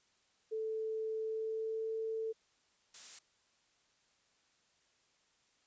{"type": "tone with pitch glide", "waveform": "sine", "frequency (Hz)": [440, 444.6], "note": ["A4", "A4"], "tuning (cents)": [0, 18], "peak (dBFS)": -35, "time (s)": [0.51, 2.33], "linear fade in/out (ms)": 20, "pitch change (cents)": 18, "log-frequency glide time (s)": [1.2, 1.95]}
{"type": "noise", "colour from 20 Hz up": "blue", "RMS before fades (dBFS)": -47, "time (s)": [2.94, 3.19], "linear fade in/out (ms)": 5}
{"effects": ["white hiss -73 dBFS RMS until 5.66 s", "resampled to 16000 Hz"]}